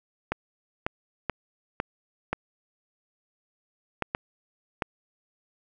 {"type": "clicks", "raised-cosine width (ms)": 0.5, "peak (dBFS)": -11, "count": 8, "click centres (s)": [0.32, 0.865, 1.297, 1.801, 2.33, 4.023, 4.149, 4.822], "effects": []}